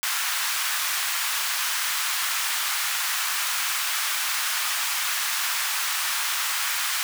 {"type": "high-pass noise", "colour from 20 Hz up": "pink", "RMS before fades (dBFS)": -26, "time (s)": [0.03, 7.03], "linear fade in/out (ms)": 0, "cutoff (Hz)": 1100, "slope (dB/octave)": 24, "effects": []}